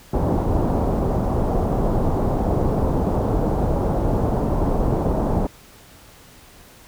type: low-pass noise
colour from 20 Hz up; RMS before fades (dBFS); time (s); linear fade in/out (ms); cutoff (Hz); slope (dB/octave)
pink; -20; 0.13-5.47; 5; 860; 24
effects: pink hiss -47 dBFS RMS until 6.87 s